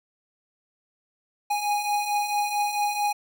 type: beating tone pair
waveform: square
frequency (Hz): 823 / 827.5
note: G#5 / G#5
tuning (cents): -16 / -6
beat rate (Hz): 4.5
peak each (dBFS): -31 / -25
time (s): 1.5-3.13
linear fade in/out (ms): 10
effects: none